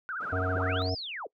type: tone with vibrato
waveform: sine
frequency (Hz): 1399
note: F6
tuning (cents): +3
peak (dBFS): -32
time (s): 0.09-0.82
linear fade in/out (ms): 0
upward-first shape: triangle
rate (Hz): 15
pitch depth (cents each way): 250
type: band-pass noise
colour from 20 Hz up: white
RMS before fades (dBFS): -47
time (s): 0.2-0.9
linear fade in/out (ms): 10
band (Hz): 180 to 670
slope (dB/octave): 12
type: harmonic tone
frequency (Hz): 92.5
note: F#2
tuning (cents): 0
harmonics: 1 / 3 / 5 / 7 / 8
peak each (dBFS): -30 / -36 / -35 / -35 / -39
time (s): 0.32-0.95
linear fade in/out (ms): 10
type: linear two-way sweep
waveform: sine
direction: up then down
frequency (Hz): 126.9 to 5390 to 341.7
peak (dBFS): -35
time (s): 0.55-1.27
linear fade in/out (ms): 5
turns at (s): 0.93
effects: noise-tail reverb RT60 0.1 s tail -24 dB re dry